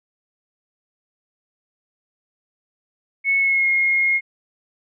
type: tone with pitch glide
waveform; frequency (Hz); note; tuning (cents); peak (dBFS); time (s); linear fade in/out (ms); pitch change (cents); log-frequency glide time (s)
sine; 2201 to 2148; C#7 to C7; -13 to +45; -15; 3.24-4.21; 50; -42; 3.38-3.68
effects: none